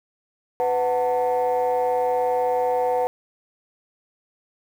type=tone cluster; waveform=sine; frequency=500 / 739 / 896 Hz; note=B4 / F#5 / A5; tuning=+21 / -2 / +31 cents; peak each=-20 / -22 / -26 dBFS; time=0.6-3.07 s; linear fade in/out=0 ms; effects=tanh soft clip ceiling -14 dBFS + 8-bit